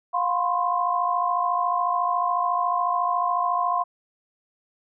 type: tone cluster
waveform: sine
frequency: 708 / 1016 / 1070 Hz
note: F5 / B5 / C6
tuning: +23 / +49 / +38 cents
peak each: -25 dBFS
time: 0.13-3.84 s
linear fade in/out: 20 ms
effects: none